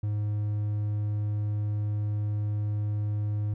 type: tone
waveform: triangle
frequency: 104.6 Hz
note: G#2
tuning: 13 cents sharp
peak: -24 dBFS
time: 0.03-3.54 s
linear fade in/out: 5 ms
effects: none